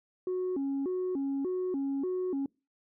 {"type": "tone with vibrato", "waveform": "sine", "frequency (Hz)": 317.9, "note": "D#4", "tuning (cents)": 37, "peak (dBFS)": -27, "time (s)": [0.27, 2.46], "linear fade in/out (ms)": 2, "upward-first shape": "square", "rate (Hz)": 1.7, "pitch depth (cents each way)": 250, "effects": ["noise-tail reverb RT60 0.3 s tail -26 dB re dry", "tanh soft clip ceiling -27 dBFS"]}